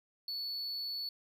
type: tone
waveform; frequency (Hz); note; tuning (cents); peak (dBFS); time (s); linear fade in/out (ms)
triangle; 4435; C#8; 0; -35; 0.28-1.09; 2
effects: none